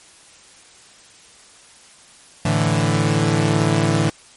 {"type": "chord", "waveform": "sawtooth", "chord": "A suspended fourth", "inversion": "none", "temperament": "equal", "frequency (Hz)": [110, 146.83, 164.81], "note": ["A2", "D3", "E3"], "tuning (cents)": [0, 0, 0], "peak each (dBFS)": -16, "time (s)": [2.45, 4.1], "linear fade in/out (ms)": 5, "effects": ["white hiss -47 dBFS RMS until 4.36 s", "MP3 48 kbps"]}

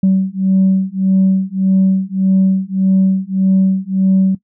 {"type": "beating tone pair", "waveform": "sine", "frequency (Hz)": [189.7, 191.4], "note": ["F#3", "G3"], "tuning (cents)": [43, -41], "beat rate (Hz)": 1.7, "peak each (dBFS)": -12, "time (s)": [0.03, 4.35], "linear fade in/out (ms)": 5, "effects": ["noise-tail reverb RT60 0.1 s tail -18 dB re dry", "tanh soft clip ceiling -5 dBFS"]}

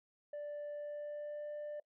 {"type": "tone with pitch glide", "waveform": "sine", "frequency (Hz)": [587.3, 593.4], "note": ["D5", "D5"], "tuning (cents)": [0, 18], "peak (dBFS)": -38, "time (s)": [0.33, 1.8], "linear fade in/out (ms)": 5, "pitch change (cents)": 18, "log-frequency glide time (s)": [0.72, 1.51], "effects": ["noise-tail reverb RT60 0.1 s tail -23 dB re dry", "tanh soft clip ceiling -40 dBFS"]}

